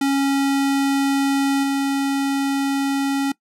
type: tone with level steps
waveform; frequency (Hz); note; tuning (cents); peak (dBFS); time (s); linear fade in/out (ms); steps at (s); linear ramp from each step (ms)
square; 275.8; C#4; -9; -17 / -19; 0.01-3.32; 5; 1.63; 5
effects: noise-tail reverb RT60 0.1 s tail -21 dB re dry + low-pass 12000 Hz 12 dB/octave